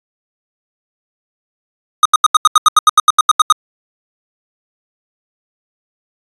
square tone bursts, 1244.5 Hz, D#6, in tune, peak -4 dBFS, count 15, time 2.03-3.524 s, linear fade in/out 2 ms, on 24 ms, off 81 ms, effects resampled to 24000 Hz

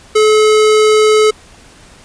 square tone, 429.9 Hz, A4, 40 cents flat, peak -7 dBFS, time 0.15-1.31 s, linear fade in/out 10 ms, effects pink hiss -41 dBFS RMS until 2.04 s + resampled to 22050 Hz

